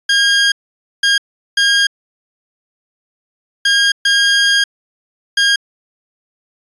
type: tone bursts at uneven times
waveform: 20% pulse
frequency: 1621 Hz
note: G#6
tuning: 42 cents flat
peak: -5 dBFS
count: 6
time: 0.09-0.52 / 1.03-1.18 / 1.57-1.87 / 3.65-3.92 / 4.05-4.64 / 5.37-5.56 s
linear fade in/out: 5 ms
effects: resampled to 22050 Hz